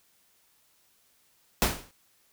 pink noise with exponential decay, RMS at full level -20 dBFS, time 1.62-1.91 s, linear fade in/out 0 ms, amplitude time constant 61 ms, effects white hiss -66 dBFS RMS until 2.32 s

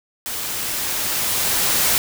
white noise with level ramp, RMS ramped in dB -27 to -17 dBFS, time 0.26-1.98 s, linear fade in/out 0 ms, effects none

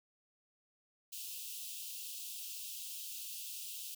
white high-pass noise, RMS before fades -45 dBFS, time 1.12-3.95 s, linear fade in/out 10 ms, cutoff 2600 Hz, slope 96 dB/octave, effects none

